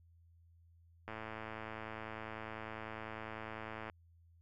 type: click train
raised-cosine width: 0.5 ms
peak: -29 dBFS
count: 311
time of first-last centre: 1.08-3.898 s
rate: 110 Hz
effects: added 84 Hz sine -62 dBFS peak until 4.41 s